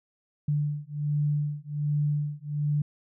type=beating tone pair; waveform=sine; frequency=146.83 / 148.13 Hz; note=D3 / D3; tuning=0 / +15 cents; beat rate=1.3 Hz; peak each=-28 dBFS; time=0.48-2.82 s; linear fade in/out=5 ms; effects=none